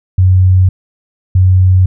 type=tone pair in turn; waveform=sine; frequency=92.7 / 92.7 Hz; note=F#2 / F#2; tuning=+4 / +4 cents; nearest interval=unison; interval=0 cents; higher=neither; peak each=-4 dBFS; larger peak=neither; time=0.18-0.69 / 1.35-1.86 s; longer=neither; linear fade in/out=5 ms; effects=none